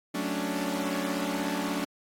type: chord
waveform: sawtooth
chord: D major seventh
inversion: first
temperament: equal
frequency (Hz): 185 / 220 / 277.2 / 293.7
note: F#3 / A3 / C#4 / D4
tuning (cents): 0 / 0 / 0 / 0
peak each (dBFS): -31 / -32 / -30 / -29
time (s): 0.14-1.85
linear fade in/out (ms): 10
effects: AAC 48 kbps